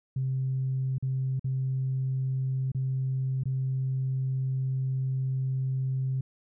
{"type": "tone with dropouts", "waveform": "sine", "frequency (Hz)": 131.7, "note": "C3", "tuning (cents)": 12, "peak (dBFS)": -25, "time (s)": [0.16, 6.21], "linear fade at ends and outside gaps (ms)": 5, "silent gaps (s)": [[0.983, 1.025], [1.395, 1.443], [2.718, 2.747], [3.436, 3.455]], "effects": ["tanh soft clip ceiling -21 dBFS"]}